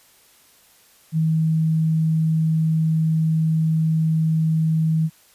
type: tone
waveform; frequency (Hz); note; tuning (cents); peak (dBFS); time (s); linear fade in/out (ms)
sine; 159.6; D#3; +44; -16; 1.12-5.1; 50
effects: white hiss -54 dBFS RMS until 5.34 s + resampled to 32000 Hz